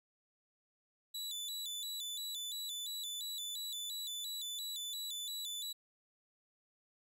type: tone with vibrato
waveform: sawtooth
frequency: 3706 Hz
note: A#7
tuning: 11 cents flat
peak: -37 dBFS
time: 1.14-5.73 s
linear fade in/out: 10 ms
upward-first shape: square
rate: 2.9 Hz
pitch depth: 100 cents each way
effects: none